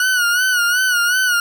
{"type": "tone with vibrato", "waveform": "40% pulse", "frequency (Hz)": 1462, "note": "F#6", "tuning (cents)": -21, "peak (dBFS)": -13, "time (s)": [0, 1.4], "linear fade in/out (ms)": 2, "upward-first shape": "sine", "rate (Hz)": 2.7, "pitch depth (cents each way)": 72, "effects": []}